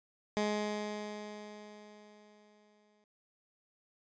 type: tone with exponential decay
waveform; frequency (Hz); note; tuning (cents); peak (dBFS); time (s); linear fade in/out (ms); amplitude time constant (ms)
15% pulse; 209.9; G#3; +19; -23; 0.37-3.04; 0; 580
effects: resampled to 16000 Hz